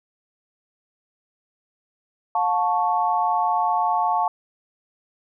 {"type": "chord", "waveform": "sine", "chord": "F augmented", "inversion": "none", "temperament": "equal with one note detuned", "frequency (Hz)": [714.8, 880, 1108.7], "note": ["F5", "A5", "C#6"], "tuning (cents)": [40, 0, 0], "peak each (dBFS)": [-23, -21, -25], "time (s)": [2.35, 4.28], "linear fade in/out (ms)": 2, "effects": []}